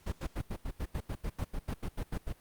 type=noise bursts; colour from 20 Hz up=brown; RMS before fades=-34 dBFS; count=16; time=0.06-2.329 s; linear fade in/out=10 ms; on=64 ms; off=83 ms; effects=pink hiss -63 dBFS RMS until 2.4 s + Opus 48 kbps